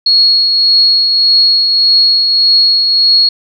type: tone with tremolo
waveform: sine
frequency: 4321 Hz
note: C#8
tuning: 45 cents flat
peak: -4 dBFS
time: 0.06-3.29 s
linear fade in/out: 5 ms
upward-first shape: triangle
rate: 1.7 Hz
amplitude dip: 40%
effects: none